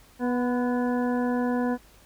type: harmonic tone with a mistuned harmonic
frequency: 245.6 Hz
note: B3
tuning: 9 cents flat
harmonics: 1 / 2 / 3 / 4 / 6 / 7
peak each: -24 / -30 / -34 / -36 / -40 / -41 dBFS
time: 0.19-1.78 s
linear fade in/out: 50 ms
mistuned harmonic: 4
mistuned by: +35 cents
effects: added 50 Hz sine -56 dBFS peak until 2.05 s + pink hiss -56 dBFS RMS until 2.05 s